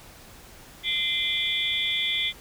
sine tone cluster, 2067 / 2387 / 3103 / 3401 / 3620 Hz, C7 / D7 / G7 / G#7 / A7, -22 / +28 / -18 / +40 / +48 cents, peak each -29 / -33 / -32 / -26 / -33 dBFS, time 0.83-2.33 s, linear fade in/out 50 ms, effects tanh soft clip ceiling -13 dBFS + pink hiss -48 dBFS RMS until 2.4 s

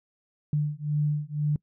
sine beating tone pair, 147.8 / 149.8 Hz, D3 / D3, +11 / +35 cents, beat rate 2 Hz, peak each -27 dBFS, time 0.53-1.56 s, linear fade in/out 2 ms, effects noise-tail reverb RT60 0.1 s tail -24 dB re dry

